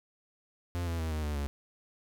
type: tone with pitch steps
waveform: 45% pulse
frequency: 87.31 / 83.85 / 80.53 / 77.34 / 74.27 / 71.33 Hz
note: F2 / E2 / E2 / D#2 / D2 / D2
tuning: 0 / +30 / -40 / -10 / +20 / -50 cents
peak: -31 dBFS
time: 0.75-1.47 s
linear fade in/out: 0 ms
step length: 120 ms
effects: none